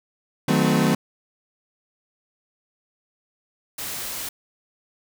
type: chord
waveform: 35% pulse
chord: D# diminished seventh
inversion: none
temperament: equal with one note detuned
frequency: 155.56 / 185 / 220 / 256.1 Hz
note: D#3 / F#3 / A3 / C4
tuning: 0 / 0 / 0 / -37 cents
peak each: -21 dBFS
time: 0.48-0.95 s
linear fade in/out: 5 ms
type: noise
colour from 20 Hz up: white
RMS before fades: -31 dBFS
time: 3.78-4.29 s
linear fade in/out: 5 ms
effects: none